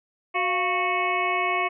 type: harmonic tone with a mistuned harmonic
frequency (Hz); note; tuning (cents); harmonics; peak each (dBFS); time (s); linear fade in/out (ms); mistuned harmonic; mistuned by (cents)
368.1; F#4; -9; 1 / 2 / 3 / 5 / 6 / 7 / 8; -31 / -28 / -26 / -37 / -27 / -32 / -40; 0.34-1.69; 20; 2; -88
effects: none